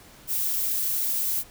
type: noise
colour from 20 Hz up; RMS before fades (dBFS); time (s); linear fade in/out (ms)
violet; -26; 0.27-1.44; 50
effects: pink hiss -50 dBFS RMS until 1.5 s